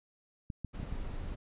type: clicks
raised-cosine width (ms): 5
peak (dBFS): -26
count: 5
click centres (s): 0.502 / 0.647 / 0.8 / 0.831 / 0.926
type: noise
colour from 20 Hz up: brown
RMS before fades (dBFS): -39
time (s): 0.73-1.36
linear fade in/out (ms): 20
effects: resampled to 8000 Hz